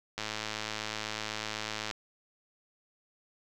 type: click train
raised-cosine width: 0.2 ms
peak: -17 dBFS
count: 188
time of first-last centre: 0.18-1.911 s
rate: 108 Hz
effects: none